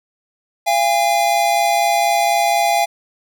square tone pair together, 688 / 812.1 Hz, F5 / G#5, -26 / -39 cents, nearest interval minor third, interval 287 cents, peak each -17 dBFS, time 0.66-2.86 s, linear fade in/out 20 ms, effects none

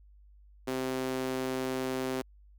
sawtooth tone with high-pass filter, 130.1 Hz, C3, 9 cents flat, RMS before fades -33 dBFS, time 0.67-2.22 s, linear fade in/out 10 ms, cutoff 320 Hz, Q 2.1, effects added 50 Hz sine -54 dBFS peak until 2.58 s

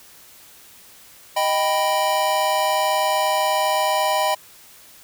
square chord, Eb augmented, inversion none, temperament equal, 622.3 / 784 / 987.8 Hz, Eb5 / G5 / B5, 0 / 0 / 0 cents, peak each -23 dBFS, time 1.36-4.35 s, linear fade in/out 10 ms, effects white hiss -47 dBFS RMS until 5.03 s

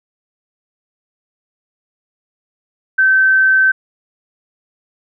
sine tone, 1543 Hz, G6, 28 cents flat, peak -8 dBFS, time 2.98-3.72 s, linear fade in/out 10 ms, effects none

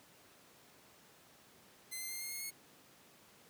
5% pulse tone with pitch steps, 2058 / 2082 / 2106 / 2131 / 2155 / 2180 Hz, C7 / C7 / C7 / C7 / C#7 / C#7, -29 / -9 / +11 / +31 / -49 / -29 cents, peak -31 dBFS, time 1.91-2.51 s, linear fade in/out 20 ms, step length 100 ms, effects pink hiss -62 dBFS RMS until 3.49 s + high-pass 150 Hz 12 dB/octave

